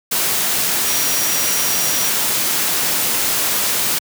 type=tone in noise; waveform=sine; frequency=5740 Hz; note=F8; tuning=47 cents sharp; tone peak=-23 dBFS; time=0.86-2.1 s; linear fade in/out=10 ms; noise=white; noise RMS=-18 dBFS; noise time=0.11-3.99 s; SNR=-8 dB; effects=high-pass 100 Hz 12 dB/octave